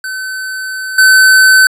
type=tone with level steps; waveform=square; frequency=1525 Hz; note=G6; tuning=48 cents flat; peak=-19 / -4 dBFS; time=0.04-1.67 s; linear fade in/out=2 ms; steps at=0.98 s; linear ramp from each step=5 ms; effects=resampled to 32000 Hz